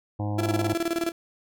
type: harmonic tone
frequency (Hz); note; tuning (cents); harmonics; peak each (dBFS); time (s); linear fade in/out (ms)
103.83; G#2; 0; 1 / 2 / 3 / 5 / 6 / 7 / 8 / 9 / 10; -27 / -37 / -33 / -39 / -43 / -39 / -41 / -45 / -51; 0.19-0.74; 10
type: tone with tremolo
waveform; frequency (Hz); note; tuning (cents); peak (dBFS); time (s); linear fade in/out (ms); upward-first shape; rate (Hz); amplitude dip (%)
35% pulse; 335.9; E4; +33; -21; 0.38-1.12; 10; square; 19; 75
effects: none